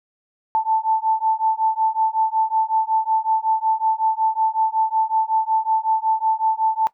sine beating tone pair, 880 / 885.4 Hz, A5 / A5, 0 / +11 cents, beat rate 5.4 Hz, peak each -20 dBFS, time 0.55-6.87 s, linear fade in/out 0 ms, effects noise-tail reverb RT60 0.1 s tail -18 dB re dry

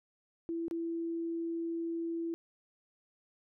sine tone with dropouts, 333.4 Hz, E4, 20 cents sharp, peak -33 dBFS, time 0.49-2.34 s, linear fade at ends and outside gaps 0 ms, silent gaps 0.682-0.711 s, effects none

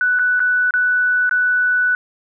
sine tone with dropouts, 1486 Hz, F#6, 7 cents sharp, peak -13 dBFS, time 0.01-1.95 s, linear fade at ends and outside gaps 1 ms, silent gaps 0.189-0.194 / 0.395-0.402 / 0.708-0.738 / 1.294-1.311 s, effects none

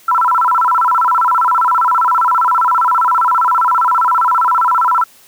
sine tone with vibrato, 1153 Hz, D6, 32 cents flat, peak -9 dBFS, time 0.08-5.04 s, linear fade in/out 5 ms, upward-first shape square, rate 15 Hz, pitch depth 260 cents each way, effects white hiss -45 dBFS RMS until 5.27 s + high-pass 100 Hz 12 dB/octave

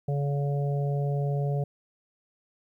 harmonic tone, 142 Hz, C#3, 42 cents sharp, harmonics 1 / 3 / 4 / 5, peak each -25 / -35 / -37 / -39 dBFS, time 0.08-1.64 s, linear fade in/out 5 ms, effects 11-bit

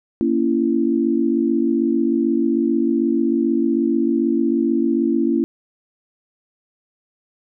sine chord, A# diminished, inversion none, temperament just, 233.1 / 279.7 / 335.6 Hz, A#3 / C#4 / E4, 0 / +16 / +31 cents, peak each -20 / -20 / -19 dBFS, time 0.21-5.44 s, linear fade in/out 0 ms, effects none

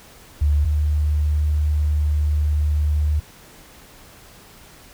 sine tone pair in turn, 73.42 / 75.05 Hz, D2 / D2, 0 / +38 cents, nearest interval unison, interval 38 cents, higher second, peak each -14 / -16 dBFS, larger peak first, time 0.41-0.65 / 0.65-3.2 s, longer second, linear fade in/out 10 ms, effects pink hiss -46 dBFS RMS until 4.93 s

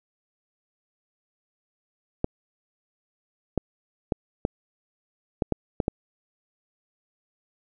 clicks, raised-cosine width 2 ms, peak -9 dBFS, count 8, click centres 2.244 / 3.577 / 4.122 / 4.451 / 5.422 / 5.523 / 5.802 / 5.881 s, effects none

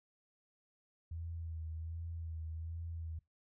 sine tone with vibrato, 81.8 Hz, E2, 13 cents flat, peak -40 dBFS, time 1.11-3.19 s, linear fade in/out 5 ms, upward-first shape sine, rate 1.3 Hz, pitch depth 38 cents each way, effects noise-tail reverb RT60 0.2 s tail -23 dB re dry

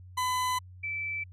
40% pulse / sine tone pair in turn, 1006 / 2321 Hz, B5 / D7, +32 / -21 cents, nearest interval octave + major second, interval 1447 cents, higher second, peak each -26 / -31 dBFS, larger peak first, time 0.17-0.59 / 0.83-1.24 s, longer first, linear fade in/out 10 ms, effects added 91 Hz sine -46 dBFS peak until 1.32 s + resampled to 32000 Hz

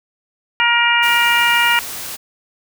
harmonic tone, 472.6 Hz, A#4, 24 cents sharp, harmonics 2 / 3 / 4 / 5 / 6, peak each -18 / -18 / -18 / -18 / -18 dBFS, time 0.6-1.79 s, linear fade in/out 0 ms
white noise, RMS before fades -28 dBFS, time 1.02-2.17 s, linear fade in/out 20 ms
effects none

